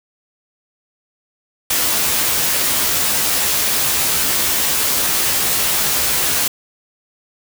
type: noise with comb filter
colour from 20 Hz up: white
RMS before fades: -17 dBFS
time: 1.7-6.48 s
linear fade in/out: 5 ms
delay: 14 ms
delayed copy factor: +0.65
effects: none